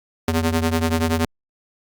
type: ring-modulated tone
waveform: sawtooth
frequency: 164.1 Hz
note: E3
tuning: 8 cents flat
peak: -11 dBFS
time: 0.28-1.25 s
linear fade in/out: 2 ms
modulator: 76.8 Hz
effects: Opus 48 kbps